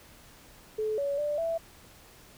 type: tone with pitch steps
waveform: sine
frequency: 431.9 / 564 / 590 / 662 Hz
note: A4 / C#5 / D5 / E5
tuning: -32 / +30 / +8 / +7 cents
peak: -27 dBFS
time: 0.78-1.58 s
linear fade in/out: 10 ms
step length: 200 ms
effects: pink hiss -54 dBFS RMS until 2.37 s